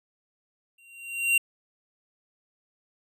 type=tone with exponential growth; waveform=square; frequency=2758 Hz; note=F7; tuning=22 cents flat; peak=-18 dBFS; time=0.78-1.38 s; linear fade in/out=5 ms; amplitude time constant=130 ms; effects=resampled to 32000 Hz